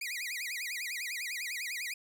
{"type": "tone with vibrato", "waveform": "sawtooth", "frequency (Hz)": 2170, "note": "C#7", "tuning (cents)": -37, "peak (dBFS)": -32, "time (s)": [0.01, 1.94], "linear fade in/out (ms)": 5, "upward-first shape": "sine", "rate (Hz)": 10, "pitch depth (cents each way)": 240, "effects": []}